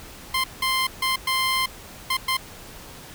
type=tone bursts at uneven times; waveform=15% pulse; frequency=1046.5 Hz; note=C6; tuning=in tune; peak=-14 dBFS; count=6; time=0.34-0.44 / 0.62-0.87 / 1.02-1.16 / 1.27-1.66 / 2.1-2.17 / 2.28-2.37 s; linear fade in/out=5 ms; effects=pink hiss -42 dBFS RMS until 3.14 s